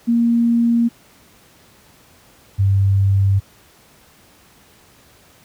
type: tone pair in turn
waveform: sine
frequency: 234.1 / 98.03 Hz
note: A#3 / G2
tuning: +8 / +1 cents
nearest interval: octave + minor third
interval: 1507 cents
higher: first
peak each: -12 / -11 dBFS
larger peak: second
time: 0.07-0.89 / 2.58-3.4 s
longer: neither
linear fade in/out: 20 ms
effects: pink hiss -50 dBFS RMS until 5.44 s + high-pass 60 Hz 12 dB/octave